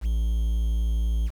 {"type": "tone with quantisation", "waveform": "triangle", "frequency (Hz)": 56, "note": "A1", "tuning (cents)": 31, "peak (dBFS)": -19, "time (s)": [0.01, 1.31], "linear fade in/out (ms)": 50, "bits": 8, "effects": []}